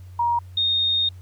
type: tone pair in turn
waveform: sine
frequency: 947 / 3691 Hz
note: A#5 / A#7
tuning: +27 / -18 cents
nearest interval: 2 octaves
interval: 2355 cents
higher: second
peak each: -18 dBFS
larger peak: neither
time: 0.19-0.39 / 0.57-1.09 s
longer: second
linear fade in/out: 5 ms
effects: added 91 Hz sine -38 dBFS peak until 1.21 s + pink hiss -59 dBFS RMS until 1.21 s